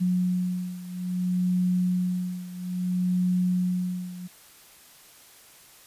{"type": "beating tone pair", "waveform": "sine", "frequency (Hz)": [180.8, 181.4], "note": ["F#3", "F#3"], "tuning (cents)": [-40, -34], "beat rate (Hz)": 0.6, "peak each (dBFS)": [-25, -28], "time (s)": [0, 4.28], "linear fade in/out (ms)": 20, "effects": ["white hiss -52 dBFS RMS until 5.86 s", "resampled to 32000 Hz"]}